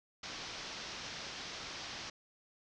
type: low-pass noise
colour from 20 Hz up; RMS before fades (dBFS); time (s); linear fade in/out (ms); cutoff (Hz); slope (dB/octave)
white; -45; 0.23-2.1; 5; 5900; 48
effects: none